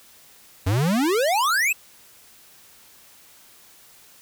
square exponential sweep, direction up, 88 to 2700 Hz, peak -19 dBFS, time 0.66-1.73 s, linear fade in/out 10 ms, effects white hiss -51 dBFS RMS until 4.21 s

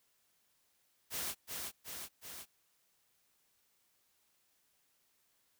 white noise with echo, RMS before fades -39 dBFS, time 1.1-1.35 s, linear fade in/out 50 ms, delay 370 ms, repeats 3, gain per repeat -3 dB, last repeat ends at 2.46 s, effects white hiss -75 dBFS RMS until 5.59 s

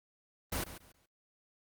pink noise with echo, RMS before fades -35 dBFS, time 0.52-0.64 s, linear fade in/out 5 ms, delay 140 ms, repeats 3, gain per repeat -12 dB, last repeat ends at 1.06 s, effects noise-tail reverb RT60 0.2 s tail -25 dB re dry + Opus 24 kbps

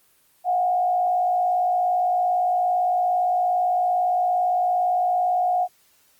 sine tone with frequency modulation, 723 Hz, F#5, 40 cents flat, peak -18 dBFS, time 0.44-5.68 s, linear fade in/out 50 ms, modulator 57.6 Hz, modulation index 0.5, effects white hiss -60 dBFS RMS until 6.19 s + Opus 24 kbps

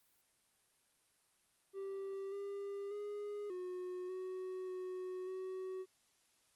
triangle tone with pitch steps, 390.2 / 399.7 / 412.8 / 363.7 / 371.8 / 368.8 / 374.9 Hz, G4 / G4 / G#4 / F#4 / F#4 / F#4 / F#4, -8 / +34 / -10 / -30 / +8 / -6 / +23 cents, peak -39 dBFS, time 1.73-5.86 s, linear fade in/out 50 ms, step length 590 ms, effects white hiss -74 dBFS RMS until 6.55 s + Opus 32 kbps

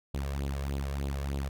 sawtooth tone with flanger, 69.3 Hz, C#2, in tune, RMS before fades -33 dBFS, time 0.14-1.49 s, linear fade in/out 5 ms, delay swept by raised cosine 0.25 to 1.85 ms, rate 3.3 Hz, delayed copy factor +0.7, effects none

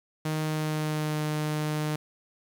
sawtooth tone with pitch glide, 155.56 to 152.36 Hz, D#3 to D#3, 0 to -36 cents, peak -23 dBFS, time 0.25-1.96 s, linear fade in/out 5 ms, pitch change -36 cents, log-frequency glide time 0.4-1.21 s, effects 9-bit

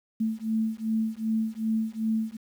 sine beating tone pair, 220 / 222.6 Hz, A3 / A3, 0 / +20 cents, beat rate 2.6 Hz, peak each -28 dBFS, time 0.2-2.37 s, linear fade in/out 10 ms, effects 9-bit

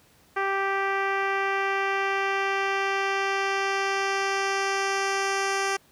10% pulse tone with low-pass filter sweep, 391.4 Hz, G4, 3 cents flat, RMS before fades -26 dBFS, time 0.36-5.77 s, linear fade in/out 10 ms, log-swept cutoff 1800 to 7500 Hz, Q 1.1, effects pink hiss -59 dBFS RMS until 5.91 s + high-pass 60 Hz 12 dB/octave

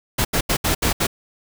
pink noise bursts at uneven times, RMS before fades -19 dBFS, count 6, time 0.18-0.25 / 0.33-0.41 / 0.49-0.57 / 0.64-0.75 / 0.82-0.93 / 1-1.07 s, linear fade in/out 10 ms, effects none

